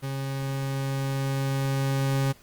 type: tone with level ramp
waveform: 40% pulse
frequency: 136 Hz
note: C#3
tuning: 33 cents flat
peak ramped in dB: -28 to -21 dBFS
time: 0.02-2.33 s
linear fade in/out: 20 ms
effects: pink hiss -55 dBFS RMS until 2.42 s + Opus 32 kbps